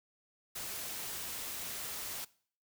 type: noise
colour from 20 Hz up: white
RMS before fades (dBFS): -41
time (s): 0.55-2.25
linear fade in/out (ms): 10
effects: noise-tail reverb RT60 0.5 s tail -21 dB re dry